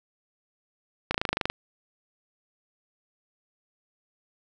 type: slowing click train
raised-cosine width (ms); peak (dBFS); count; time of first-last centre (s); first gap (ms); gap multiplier
0.3; -9; 11; 1.11-1.5; 34; 1.03
effects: none